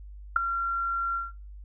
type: tone with ADSR envelope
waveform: sine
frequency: 1372 Hz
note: F6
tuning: 31 cents flat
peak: -13 dBFS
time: 0.36-1.32 s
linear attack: 4 ms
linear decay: 6 ms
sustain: -13 dB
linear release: 170 ms
effects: noise-tail reverb RT60 0.3 s tail -23 dB re dry + added 50 Hz sine -41 dBFS peak until 1.64 s